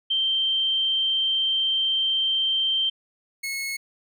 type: tone pair in turn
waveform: sine / sawtooth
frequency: 3136 / 2184 Hz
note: G7 / C#7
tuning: 0 / -26 cents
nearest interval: tritone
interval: 626 cents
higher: first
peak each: -20 / -24 dBFS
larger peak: first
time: 0.1-2.9 / 3.43-3.77 s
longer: first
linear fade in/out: 10 ms
effects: none